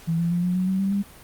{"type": "tone with pitch steps", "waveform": "sine", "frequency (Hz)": [165, 169.64, 174.41, 179.31, 184.35, 189.54, 194.86, 200.3], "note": ["E3", "E3", "F3", "F3", "F#3", "F#3", "G3", "G3"], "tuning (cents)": [2, 50, -2, 46, -6, 42, -10, 38], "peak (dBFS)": -20, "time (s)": [0.07, 1.03], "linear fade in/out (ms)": 20, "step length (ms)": 120, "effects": ["pink hiss -47 dBFS RMS until 1.23 s", "Opus 48 kbps"]}